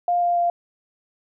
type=tone with pitch steps; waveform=sine; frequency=703 / 698.5 / 694.1 Hz; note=F5 / F5 / F5; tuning=+11 / 0 / -11 cents; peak=-17 dBFS; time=0.08-0.5 s; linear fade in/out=2 ms; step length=140 ms; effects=none